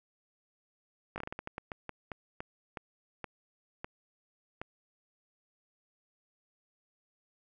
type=slowing click train; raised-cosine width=0.5 ms; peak=-23 dBFS; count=17; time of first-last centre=1.16-4.615 s; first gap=19 ms; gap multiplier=1.28; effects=none